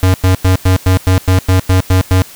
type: tone bursts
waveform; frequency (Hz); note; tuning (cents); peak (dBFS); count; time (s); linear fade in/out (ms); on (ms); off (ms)
square; 93; F#2; +9; -7; 11; 0.03-2.22; 0; 110; 98
effects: white hiss -35 dBFS RMS until 2.35 s